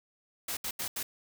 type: noise bursts at uneven times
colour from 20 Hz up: white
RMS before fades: -35 dBFS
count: 4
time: 0.48-0.57 / 0.64-0.71 / 0.79-0.88 / 0.96-1.03 s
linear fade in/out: 5 ms
effects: none